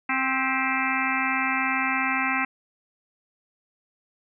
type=harmonic tone with a mistuned harmonic; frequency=262.8 Hz; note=C4; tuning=8 cents sharp; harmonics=1 / 3 / 4 / 5 / 6 / 7 / 8 / 9 / 10; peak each=-31 / -31 / -31 / -31 / -31 / -31 / -31 / -31 / -31 dBFS; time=0.09-2.45 s; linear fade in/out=5 ms; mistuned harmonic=7; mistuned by=+82 cents; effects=none